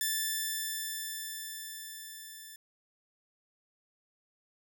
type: tone with level ramp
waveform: 5% pulse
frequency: 1760 Hz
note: A6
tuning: in tune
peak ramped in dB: -18 to -36 dBFS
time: 0.01-2.56 s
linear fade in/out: 2 ms
effects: none